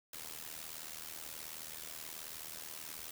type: noise with amplitude modulation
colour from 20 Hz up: white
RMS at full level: -43 dBFS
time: 0.13-3.11 s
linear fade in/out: 5 ms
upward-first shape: sine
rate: 78.7 Hz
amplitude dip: 80%
effects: none